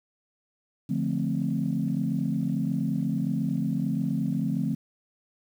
sine chord, D minor seventh, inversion none, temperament equal with one note detuned, 146.07 / 174.61 / 220 / 261.6 Hz, D3 / F3 / A3 / C4, -9 / 0 / 0 / 0 cents, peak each -30 / -29 / -29 / -30 dBFS, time 0.89-4.75 s, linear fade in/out 10 ms, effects tanh soft clip ceiling -15 dBFS + 9-bit

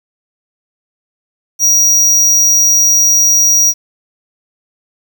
square tone, 5750 Hz, F8, 50 cents sharp, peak -7 dBFS, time 1.59-3.74 s, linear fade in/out 50 ms, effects 7-bit

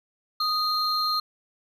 triangle tone pair together, 1244.5 / 4186 Hz, D#6 / C8, 0 / 0 cents, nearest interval octave + major sixth, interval 2100 cents, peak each -24 dBFS, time 0.4-1.2 s, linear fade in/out 5 ms, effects none

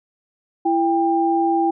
sine tone pair together, 334.3 / 795 Hz, E4 / G5, +24 / +24 cents, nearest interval octave + minor third, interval 1500 cents, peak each -18 dBFS, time 0.65-1.71 s, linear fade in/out 10 ms, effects none

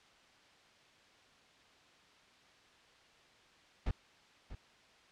brown noise with echo, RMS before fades -32 dBFS, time 3.86-3.91 s, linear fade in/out 5 ms, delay 640 ms, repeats 1, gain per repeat -13 dB, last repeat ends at 4.55 s, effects white hiss -63 dBFS RMS until 5.11 s + low-pass 4000 Hz 12 dB/octave

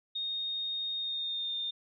sine tone with pitch glide, 3704 to 3628 Hz, A#7 to A#7, -12 to -48 cents, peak -32 dBFS, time 0.15-1.71 s, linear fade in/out 10 ms, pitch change -36 cents, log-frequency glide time 0.95-1.56 s, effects none

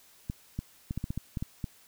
clicks, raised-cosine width 5 ms, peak -20 dBFS, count 10, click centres 0.299 / 0.59 / 0.909 / 0.976 / 1.041 / 1.105 / 1.176 / 1.372 / 1.425 / 1.642 s, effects white hiss -59 dBFS RMS until 1.87 s

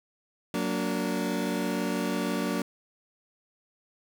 30% pulse chord, Gb augmented, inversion none, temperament just, 185 / 231.2 / 289.1 Hz, Gb3 / Bb3 / D4, 0 / -14 / -27 cents, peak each -29 dBFS, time 0.54-2.62 s, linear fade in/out 2 ms, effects none

